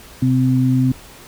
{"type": "tone pair together", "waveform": "sine", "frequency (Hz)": [128.6, 257.9], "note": ["C3", "C4"], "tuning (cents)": [-30, -25], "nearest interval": "octave", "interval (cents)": 1205, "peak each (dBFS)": -15, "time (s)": [0.22, 0.92], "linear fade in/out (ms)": 5, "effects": ["pink hiss -41 dBFS RMS until 1.27 s"]}